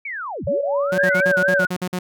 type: linear two-way sweep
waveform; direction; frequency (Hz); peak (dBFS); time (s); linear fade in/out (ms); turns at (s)
sine; down then up; 2330 to 61.74 to 2330; -26; 0.05-1.22; 5; 0.45
type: tone with tremolo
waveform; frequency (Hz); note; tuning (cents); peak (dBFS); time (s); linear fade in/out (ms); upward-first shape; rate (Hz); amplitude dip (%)
sine; 566; C#5; +36; -17; 0.47-1.64; 5; sine; 4; 30
type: tone bursts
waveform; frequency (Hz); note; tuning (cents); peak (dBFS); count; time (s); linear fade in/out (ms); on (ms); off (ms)
sawtooth; 181.3; F#3; -35; -18; 10; 0.92-1.99; 5; 62; 50
type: tone with vibrato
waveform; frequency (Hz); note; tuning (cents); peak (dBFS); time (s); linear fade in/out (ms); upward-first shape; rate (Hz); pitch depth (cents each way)
sine; 1535; G6; -37; -17; 0.98-1.67; 10; sine; 4.2; 110
effects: none